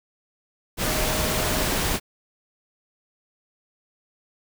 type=tone in noise; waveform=sine; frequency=622.3 Hz; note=D#5; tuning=in tune; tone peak=-32 dBFS; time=0.84-1.71 s; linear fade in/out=50 ms; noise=pink; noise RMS=-24 dBFS; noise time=0.77-2 s; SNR=-11 dB; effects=none